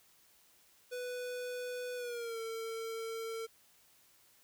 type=tone with pitch glide; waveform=square; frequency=495.3 to 451.6 Hz; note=B4 to A4; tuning=+5 to +45 cents; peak=-39 dBFS; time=0.91-3.47 s; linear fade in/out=20 ms; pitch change=-160 cents; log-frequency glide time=1.96-2.39 s; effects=white hiss -66 dBFS RMS until 4.43 s